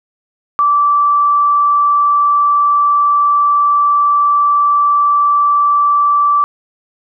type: tone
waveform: sine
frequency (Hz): 1163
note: D6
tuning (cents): -17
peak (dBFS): -8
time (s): 0.59-6.44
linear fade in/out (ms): 0
effects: none